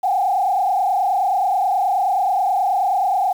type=tone with frequency modulation; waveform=sine; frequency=768 Hz; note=G5; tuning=36 cents flat; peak=-15 dBFS; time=0.03-3.33 s; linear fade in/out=10 ms; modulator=29.4 Hz; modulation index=1.8; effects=7-bit